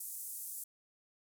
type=band-pass noise; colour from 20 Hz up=white; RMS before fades=-44 dBFS; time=0-0.64 s; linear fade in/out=5 ms; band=8100 to 14000 Hz; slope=24 dB/octave; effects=none